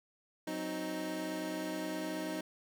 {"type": "chord", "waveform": "25% pulse", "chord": "C diminished", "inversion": "second", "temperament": "equal", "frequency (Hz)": [185, 261.6, 311.1], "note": ["Gb3", "C4", "Eb4"], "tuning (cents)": [0, 0, 0], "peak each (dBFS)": [-40, -40, -34], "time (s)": [0.47, 2.41], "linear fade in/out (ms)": 5, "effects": []}